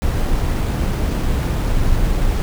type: noise with sample-and-hold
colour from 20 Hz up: brown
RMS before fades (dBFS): -17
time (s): 0.02-2.42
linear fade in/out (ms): 0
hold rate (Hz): 11025
effects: none